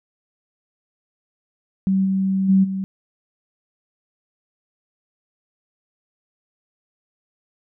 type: tone with level steps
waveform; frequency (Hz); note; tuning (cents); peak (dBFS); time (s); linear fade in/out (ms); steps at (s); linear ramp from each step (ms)
sine; 191.8; G3; -37; -15 / -17 / -11 / -22; 1.87-2.84; 0; 2.04 / 2.48 / 2.63; 20
effects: none